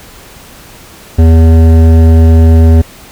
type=tone with hard clipping; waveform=sine; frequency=81.4 Hz; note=E2; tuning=21 cents flat; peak=-3 dBFS; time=1.18-2.82 s; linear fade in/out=10 ms; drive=13 dB; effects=pink hiss -34 dBFS RMS until 3.11 s